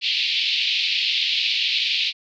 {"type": "band-pass noise", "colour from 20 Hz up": "white", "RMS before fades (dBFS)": -22, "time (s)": [0.01, 2.13], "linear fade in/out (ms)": 50, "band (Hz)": [2400, 4300], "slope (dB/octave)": 48, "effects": []}